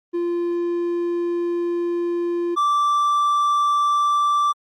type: tone pair in turn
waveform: triangle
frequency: 345.9 / 1169.9 Hz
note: F4 / D6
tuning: -17 / -7 cents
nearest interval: octave + major sixth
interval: 2110 cents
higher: second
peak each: -18 / -14 dBFS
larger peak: second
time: 0.13-2.56 / 2.56-4.53 s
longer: first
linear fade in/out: 20 ms
effects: Opus 24 kbps